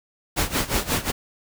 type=noise with tremolo; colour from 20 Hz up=pink; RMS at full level=-21 dBFS; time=0.36-1.12 s; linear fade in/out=20 ms; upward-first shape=sine; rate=5.6 Hz; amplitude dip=85%; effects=none